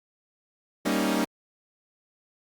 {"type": "chord", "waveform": "sawtooth", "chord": "Eb dominant seventh", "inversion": "first", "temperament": "equal", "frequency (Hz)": [196, 233.1, 277.2, 311.1], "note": ["G3", "Bb3", "Db4", "Eb4"], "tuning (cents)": [0, 0, 0, 0], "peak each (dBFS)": -25, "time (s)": [0.85, 1.25], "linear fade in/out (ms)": 10, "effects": ["Opus 48 kbps"]}